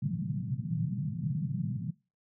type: band-pass noise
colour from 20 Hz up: pink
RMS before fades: -33 dBFS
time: 0.02-1.91 s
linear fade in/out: 10 ms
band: 120 to 190 Hz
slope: 48 dB/octave
effects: noise-tail reverb RT60 0.3 s tail -23 dB re dry